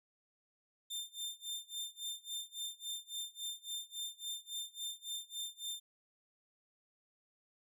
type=tone with tremolo; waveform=sawtooth; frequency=3592 Hz; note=A7; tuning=35 cents sharp; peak=-35 dBFS; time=0.9-5.8 s; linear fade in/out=10 ms; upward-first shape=sine; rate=3.6 Hz; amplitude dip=95%; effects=none